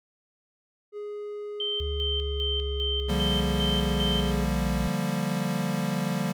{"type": "tone", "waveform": "triangle", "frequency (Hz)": 415.3, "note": "G#4", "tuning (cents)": 0, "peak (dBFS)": -31, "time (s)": [0.92, 4.47], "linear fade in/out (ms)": 50}
{"type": "tone with tremolo", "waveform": "sine", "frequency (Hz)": 3116, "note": "G7", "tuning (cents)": -11, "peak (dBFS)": -27, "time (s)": [1.6, 4.31], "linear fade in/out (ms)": 2, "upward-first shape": "square", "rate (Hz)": 2.5, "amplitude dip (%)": 65}
{"type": "linear sweep", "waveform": "sine", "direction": "down", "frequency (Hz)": [73, 58.6], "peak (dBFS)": -28, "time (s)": [1.8, 4.88], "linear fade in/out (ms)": 5}
{"type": "chord", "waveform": "square", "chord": "G minor seventh", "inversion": "second", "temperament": "equal", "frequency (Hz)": [146.83, 174.61, 196, 233.1], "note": ["D3", "F3", "G3", "Bb3"], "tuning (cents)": [0, 0, 0, 0], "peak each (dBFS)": [-33, -31, -31, -34], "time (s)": [3.08, 6.33], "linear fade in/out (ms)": 20}
{"effects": []}